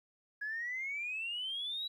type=exponential sweep; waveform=sine; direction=up; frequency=1665 to 3935 Hz; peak=-35 dBFS; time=0.41-1.88 s; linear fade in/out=10 ms; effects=tanh soft clip ceiling -31 dBFS + 12-bit